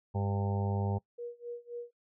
harmonic tone, 100 Hz, G2, 35 cents sharp, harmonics 1 / 2 / 4 / 5 / 6 / 7 / 8 / 9, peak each -30 / -37 / -41 / -43 / -47 / -47 / -42 / -44 dBFS, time 0.14-0.99 s, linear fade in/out 20 ms
sine tone with tremolo, 477.8 Hz, A#4, 43 cents sharp, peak -36 dBFS, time 1.18-1.91 s, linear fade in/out 10 ms, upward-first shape sine, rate 3.8 Hz, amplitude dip 95%
effects noise-tail reverb RT60 0.1 s tail -22 dB re dry

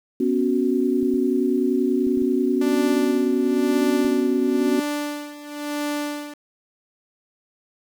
sine chord, B suspended second, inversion none, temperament equal, 246.9 / 277.2 / 370 Hz, B3 / C#4 / F#4, 0 / 0 / 0 cents, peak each -22 dBFS, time 0.2-4.8 s, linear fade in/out 5 ms
clicks, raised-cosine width 3 ms, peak -27 dBFS, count 6, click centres 1.029 / 1.14 / 2.069 / 2.173 / 2.22 / 4.049 s
sawtooth tone with tremolo, 293.7 Hz, D4, in tune, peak -19 dBFS, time 2.61-6.34 s, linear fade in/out 5 ms, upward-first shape sine, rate 0.99 Hz, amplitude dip 80%
effects 8-bit

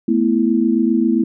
sine chord, A suspended second, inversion none, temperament just, 220 / 247.5 / 330 Hz, A3 / B3 / E4, 0 / +4 / +2 cents, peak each -17 dBFS, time 0.08-1.24 s, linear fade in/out 5 ms, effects none

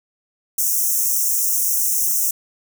white high-pass noise, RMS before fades -19 dBFS, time 0.58-2.31 s, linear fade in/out 5 ms, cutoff 5600 Hz, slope 96 dB/octave, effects none

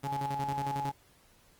sawtooth tone with tremolo, 138.9 Hz, C#3, 4 cents sharp, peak -30 dBFS, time 0.03-0.92 s, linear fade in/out 10 ms, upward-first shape square, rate 11 Hz, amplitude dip 65%
sine tone, 846 Hz, G#5, 32 cents sharp, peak -32 dBFS, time 0.04-0.92 s, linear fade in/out 20 ms
effects pink hiss -63 dBFS RMS until 1.59 s + Opus 24 kbps

